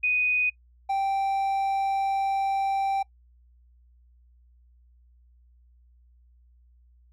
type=tone pair in turn; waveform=sine / triangle; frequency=2489 / 782.6 Hz; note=D#7 / G5; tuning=0 / -3 cents; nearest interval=octave + minor sixth; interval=2003 cents; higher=first; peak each=-21 dBFS; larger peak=neither; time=0.03-0.5 / 0.89-3.03 s; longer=second; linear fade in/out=10 ms; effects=noise-tail reverb RT60 0.1 s tail -23 dB re dry + added 60 Hz sine -55 dBFS peak until 7.12 s